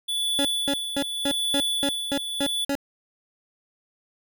square tone with tremolo, 3453 Hz, A7, 33 cents flat, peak -23 dBFS, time 0.08-2.65 s, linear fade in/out 10 ms, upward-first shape sine, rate 0.83 Hz, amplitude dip 55%
25% pulse tone bursts, 280 Hz, C#4, 18 cents sharp, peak -19 dBFS, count 9, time 0.39-2.752 s, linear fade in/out 0 ms, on 58 ms, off 230 ms
effects none

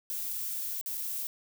violet noise with dropouts, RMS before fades -35 dBFS, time 0.1-1.27 s, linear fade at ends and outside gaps 0 ms, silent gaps 0.812-0.86 / 0.972-0.977 s, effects none

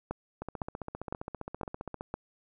two click trains, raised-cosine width 1 ms, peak -19 / -23 dBFS, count 5 / 25, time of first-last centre 0.11-2.14 / 0.42-2.009 s, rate 1.97 / 15.1 Hz, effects none

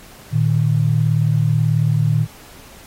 sine tone pair together, 114.62 / 153 Hz, A#2 / D#3, -29 / -29 cents, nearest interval perfect fourth, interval 500 cents, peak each -16 dBFS, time 0.31-2.27 s, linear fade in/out 50 ms, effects pink hiss -43 dBFS RMS until 2.86 s + AAC 48 kbps

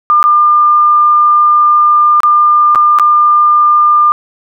sine tone with dropouts, 1201 Hz, D6, 38 cents sharp, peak -4 dBFS, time 0.1-4.12 s, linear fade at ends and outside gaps 0 ms, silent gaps 0.228-0.24 / 2.204-2.233 / 2.749-2.757 / 2.987-2.997 s, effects none

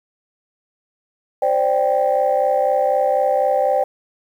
sine chord, C suspended second, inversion none, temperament equal, 523.3 / 587.3 / 784 Hz, C5 / D5 / G5, 0 / 0 / 0 cents, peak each -18 dBFS, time 1.42-3.84 s, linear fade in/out 5 ms, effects tanh soft clip ceiling -7 dBFS + 8-bit

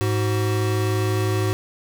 square tone pair together, 105.29 / 375.2 Hz, G#2 / F#4, +24 / +24 cents, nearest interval octave + minor seventh, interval 2200 cents, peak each -21 / -26 dBFS, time 0.01-1.53 s, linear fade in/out 0 ms, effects none

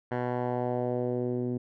10% pulse tone with low-pass filter sweep, 123.47 Hz, B2, in tune, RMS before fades -30 dBFS, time 0.11-1.58 s, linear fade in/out 10 ms, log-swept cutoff 1400 to 290 Hz, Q 1.7, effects none

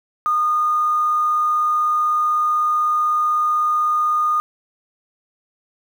sine tone with quantisation, 1224 Hz, D#6, 29 cents flat, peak -15 dBFS, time 0.26-4.4 s, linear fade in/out 0 ms, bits 7, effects none

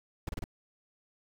brown noise bursts, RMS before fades -35 dBFS, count 4, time 0.27-0.441 s, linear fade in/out 2 ms, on 21 ms, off 29 ms, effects none

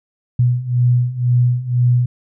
sine beating tone pair, 121.7 / 123.7 Hz, B2 / B2, -25 / +3 cents, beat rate 2 Hz, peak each -17 / -14 dBFS, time 0.39-2.06 s, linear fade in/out 5 ms, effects none

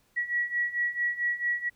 sine beating tone pair, 1924 / 1928.5 Hz, B6 / B6, -46 / -42 cents, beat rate 4.5 Hz, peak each -31 / -28 dBFS, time 0.16-1.7 s, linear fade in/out 20 ms, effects pink hiss -67 dBFS RMS until 1.75 s

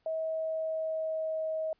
sine tone with pitch glide, 641 to 634.4 Hz, E5 to D#5, -49 to +33 cents, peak -30 dBFS, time 0.06-1.73 s, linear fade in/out 2 ms, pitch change -18 cents, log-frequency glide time 0.17-1.47 s, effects pink hiss -74 dBFS RMS until 1.79 s + resampled to 11025 Hz

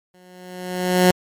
15% pulse tone with exponential growth, 181.6 Hz, F#3, 32 cents flat, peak -4 dBFS, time 0.14-1.11 s, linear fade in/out 2 ms, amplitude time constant 210 ms, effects MP3 96 kbps

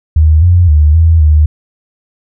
sine tone with pitch steps, 78 / 88.3 / 75.5 / 81.8 / 76.3 Hz, D#2 / F2 / D2 / E2 / D#2, +5 / +20 / +48 / -13 / -33 cents, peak -3 dBFS, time 0.16-1.46 s, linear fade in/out 5 ms, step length 260 ms, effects none

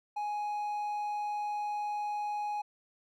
triangle tone, 833 Hz, G#5, 5 cents sharp, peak -30 dBFS, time 0.16-2.62 s, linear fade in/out 10 ms, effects none

